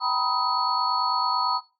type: tone cluster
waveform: sine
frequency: 774 / 942 / 991 / 1260 / 4399 Hz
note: G5 / A#5 / B5 / D#6 / C#8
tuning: -22 / +18 / +6 / +21 / -14 cents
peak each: -33 / -29 / -26 / -27 / -29 dBFS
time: 0-1.61 s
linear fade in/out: 50 ms
effects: noise-tail reverb RT60 0.3 s tail -17 dB re dry